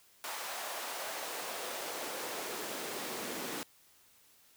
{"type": "noise with high-pass filter sweep", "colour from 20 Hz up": "pink", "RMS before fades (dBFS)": -40, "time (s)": [0.24, 3.63], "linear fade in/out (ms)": 0, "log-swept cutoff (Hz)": [820, 270], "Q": 1.4, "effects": ["white hiss -64 dBFS RMS until 4.56 s"]}